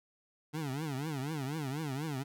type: tone with vibrato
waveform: 25% pulse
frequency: 144.8 Hz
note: D3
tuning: 24 cents flat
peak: -31 dBFS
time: 0.53-2.24 s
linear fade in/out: 20 ms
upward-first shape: triangle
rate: 4.1 Hz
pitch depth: 230 cents each way
effects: none